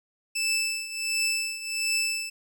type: tone with tremolo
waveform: 20% pulse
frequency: 2637 Hz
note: E7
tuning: in tune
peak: -18 dBFS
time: 0.35-2.3 s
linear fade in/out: 10 ms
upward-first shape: triangle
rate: 1.4 Hz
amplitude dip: 80%
effects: none